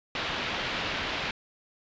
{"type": "low-pass noise", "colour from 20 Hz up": "white", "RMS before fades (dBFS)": -32, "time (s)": [0.15, 1.31], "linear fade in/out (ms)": 2, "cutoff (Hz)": 3600, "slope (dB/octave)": 24, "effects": ["resampled to 16000 Hz"]}